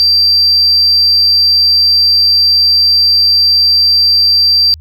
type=tone; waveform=triangle; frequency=4699 Hz; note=D8; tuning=in tune; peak=-3 dBFS; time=0-4.74 s; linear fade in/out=0 ms; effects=tanh soft clip ceiling -3 dBFS + added 79 Hz sine -30 dBFS peak until 4.8 s